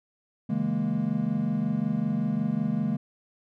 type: chord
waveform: triangle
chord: A# half-diminished seventh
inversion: first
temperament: equal with one note detuned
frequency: 138.59 / 162.54 / 207.7 / 233.1 Hz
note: C#3 / E3 / G#3 / A#3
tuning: 0 / -24 / 0 / 0 cents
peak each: -32 / -29 / -26 / -27 dBFS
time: 0.49-2.97 s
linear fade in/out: 10 ms
effects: none